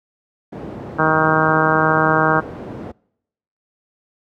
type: low-pass noise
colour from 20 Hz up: white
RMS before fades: -31 dBFS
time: 0.52-2.92 s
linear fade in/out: 10 ms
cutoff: 430 Hz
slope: 12 dB/octave
type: harmonic tone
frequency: 157.5 Hz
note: D#3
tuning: 21 cents sharp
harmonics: 1 / 2 / 3 / 4 / 5 / 6 / 7 / 8 / 9 / 10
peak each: -22 / -22 / -22 / -22 / -22 / -22 / -22 / -22 / -22 / -22 dBFS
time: 0.98-2.41 s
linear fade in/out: 20 ms
effects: noise-tail reverb RT60 0.8 s tail -26 dB re dry + high-pass 80 Hz 12 dB/octave